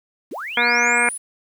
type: linear sweep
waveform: sine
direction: up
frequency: 168.5 to 10370 Hz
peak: -27 dBFS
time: 0.31-1.18 s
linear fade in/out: 10 ms
type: harmonic tone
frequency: 239.7 Hz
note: A#3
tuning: 48 cents sharp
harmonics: 1 / 2 / 3 / 4 / 5 / 6 / 7 / 8 / 9 / 10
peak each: -30 / -27 / -27 / -25 / -31 / -23 / -22 / -31 / -20 / -22 dBFS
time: 0.57-1.09 s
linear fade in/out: 2 ms
effects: 8-bit